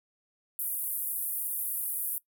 white band-pass noise, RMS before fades -33 dBFS, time 0.59-2.18 s, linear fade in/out 0 ms, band 10000 to 16000 Hz, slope 48 dB/octave, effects noise-tail reverb RT60 0.1 s tail -19 dB re dry

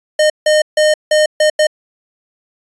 square tone bursts at uneven times, 612 Hz, D#5, 29 cents flat, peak -9 dBFS, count 6, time 0.19-0.3 / 0.46-0.62 / 0.77-0.94 / 1.11-1.26 / 1.4-1.5 / 1.59-1.67 s, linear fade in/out 5 ms, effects resampled to 22050 Hz

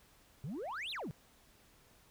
sine exponential two-way sweep, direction up then down, 123.47 to 4176 to 123.47 Hz, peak -36 dBFS, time 0.44-1.11 s, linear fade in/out 0 ms, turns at 0.91 s, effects tanh soft clip ceiling -38 dBFS + pink hiss -65 dBFS RMS until 2.1 s

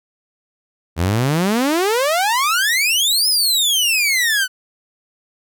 sawtooth exponential two-way sweep, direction up then down, 78.2 to 5220 to 1477 Hz, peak -11 dBFS, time 0.96-4.48 s, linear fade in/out 50 ms, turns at 3.28 s, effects none

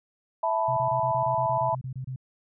sine chord, E suspended fourth, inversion none, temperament equal, 659.3 / 880 / 987.8 Hz, E5 / A5 / B5, 0 / 0 / 0 cents, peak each -27 dBFS, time 0.43-1.75 s, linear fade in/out 5 ms
sine tone bursts, 130 Hz, C3, 11 cents flat, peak -31 dBFS, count 13, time 0.68-2.161 s, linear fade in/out 5 ms, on 89 ms, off 27 ms
effects none

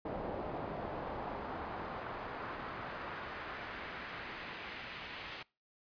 brown noise with band-pass filter sweep, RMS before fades -43 dBFS, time 0.05-5.43 s, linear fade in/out 5 ms, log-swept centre 610 to 2800 Hz, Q 1.2, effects noise-tail reverb RT60 0.3 s tail -24 dB re dry + resampled to 11025 Hz

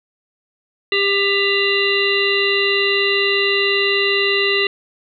harmonic tone, 397.9 Hz, G4, 26 cents sharp, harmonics 1 / 3 / 5 / 7 / 9 / 10, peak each -19 / -28 / -20 / -19 / -29 / -23 dBFS, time 0.92-4.67 s, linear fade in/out 2 ms, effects none

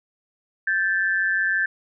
sine tone pair together, 1563.1 / 1749 Hz, G6 / A6, -5 / -11 cents, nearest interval major second, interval 194 cents, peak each -22 dBFS, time 0.67-1.66 s, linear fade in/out 5 ms, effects none

